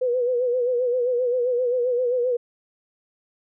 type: tone with vibrato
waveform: sine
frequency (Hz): 493.9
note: B4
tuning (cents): 0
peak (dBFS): -19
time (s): 0.01-2.37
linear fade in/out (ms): 10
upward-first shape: sine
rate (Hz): 7.6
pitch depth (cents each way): 65
effects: none